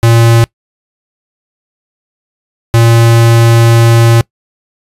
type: tone pair in turn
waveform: square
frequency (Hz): 115.9 / 115.9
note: A#2 / A#2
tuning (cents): -10 / -10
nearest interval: unison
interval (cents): 0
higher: neither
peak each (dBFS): -4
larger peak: neither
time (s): 0.03-0.44 / 2.74-4.21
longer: second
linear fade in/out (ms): 0
effects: noise-tail reverb RT60 0.1 s tail -24 dB re dry + resampled to 32000 Hz